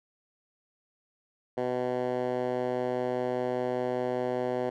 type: tone with band-pass filter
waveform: 10% pulse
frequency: 125 Hz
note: B2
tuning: 21 cents sharp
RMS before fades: -30 dBFS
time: 1.57-4.7 s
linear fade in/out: 10 ms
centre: 520 Hz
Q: 1.1
effects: none